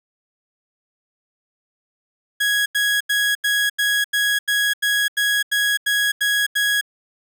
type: tone bursts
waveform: 30% pulse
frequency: 1661.2 Hz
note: G#6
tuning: in tune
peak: -14 dBFS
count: 13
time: 2.4-6.812 s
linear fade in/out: 10 ms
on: 260 ms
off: 86 ms
effects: none